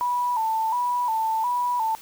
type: tone with vibrato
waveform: sine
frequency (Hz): 932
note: A#5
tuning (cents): -1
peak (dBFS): -21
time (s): 0.01-1.95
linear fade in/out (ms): 0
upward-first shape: square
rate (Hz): 1.4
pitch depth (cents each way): 84
effects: white hiss -46 dBFS RMS until 2.01 s